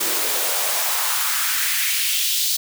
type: noise with high-pass filter sweep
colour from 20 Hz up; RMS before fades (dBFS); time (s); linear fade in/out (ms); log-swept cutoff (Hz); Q
white; -21; 0-2.57; 10; 320 to 4200; 1.9
effects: none